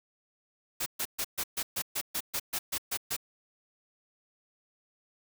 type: noise bursts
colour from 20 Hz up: white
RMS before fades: -32 dBFS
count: 13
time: 0.8-3.166 s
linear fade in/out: 10 ms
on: 62 ms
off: 130 ms
effects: none